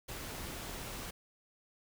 pink noise, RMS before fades -43 dBFS, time 0.08-1.11 s, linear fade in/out 10 ms, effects none

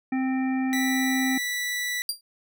harmonic tone, 261.6 Hz, C4, in tune, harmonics 1 / 3 / 5 / 7 / 9, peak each -23 / -34 / -46 / -38 / -40 dBFS, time 0.12-1.38 s, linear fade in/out 5 ms
sawtooth tone, 1966 Hz, B6, 8 cents flat, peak -23 dBFS, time 0.73-2.02 s, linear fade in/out 0 ms
sawtooth tone with exponential decay, 4755 Hz, D8, 21 cents sharp, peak -19 dBFS, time 2.09-2.21 s, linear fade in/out 2 ms, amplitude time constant 26 ms
effects none

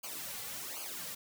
white noise with flanger, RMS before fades -42 dBFS, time 0.03-1.15 s, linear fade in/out 10 ms, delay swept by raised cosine 0.53 to 3.23 ms, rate 1.3 Hz, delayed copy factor -0.95, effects none

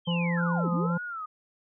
sine linear two-way sweep, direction down then up, 3232 to 155.56 to 592 Hz, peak -32 dBFS, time 0.05-0.92 s, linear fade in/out 50 ms, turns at 0.7 s
harmonic tone, 171.9 Hz, F3, 27 cents flat, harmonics 1 / 3 / 5 / 6, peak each -25 / -35 / -39 / -41 dBFS, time 0.07-0.98 s, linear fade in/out 10 ms
sine tone with vibrato, 1335 Hz, E6, 22 cents sharp, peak -33 dBFS, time 0.37-1.26 s, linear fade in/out 10 ms, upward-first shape sine, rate 1.9 Hz, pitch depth 150 cents each way
effects none

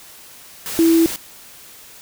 sine tone in noise, 329.6 Hz, E4, in tune, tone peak -10 dBFS, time 0.79-1.06 s, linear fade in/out 0 ms, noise white, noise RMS -27 dBFS, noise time 0.66-1.16 s, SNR +14 dB, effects white hiss -42 dBFS RMS until 2.01 s

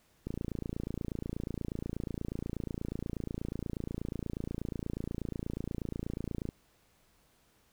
click train, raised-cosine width 3 ms, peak -23 dBFS, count 177, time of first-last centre 0.27-6.489 s, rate 28.3 Hz, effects pink hiss -68 dBFS RMS until 7.72 s

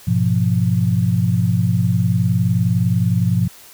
sine chord, F diminished, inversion first, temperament equal, 103.83 / 123.47 / 174.61 Hz, Ab2 / Cb3 / F3, 0 / 0 / 0 cents, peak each -18 dBFS, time 0.07-3.48 s, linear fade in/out 10 ms, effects white hiss -43 dBFS RMS until 3.73 s

